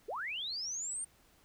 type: linear sweep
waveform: sine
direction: up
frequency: 345.3 to 9010 Hz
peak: -36 dBFS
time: 0.08-1.05 s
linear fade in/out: 10 ms
effects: pink hiss -66 dBFS RMS until 1.44 s